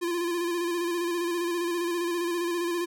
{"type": "tone with vibrato", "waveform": "square", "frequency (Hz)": 345.2, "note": "F4", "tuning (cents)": -20, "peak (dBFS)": -27, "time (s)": [0.01, 2.86], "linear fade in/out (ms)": 20, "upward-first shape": "square", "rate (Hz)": 15, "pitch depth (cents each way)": 32, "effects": []}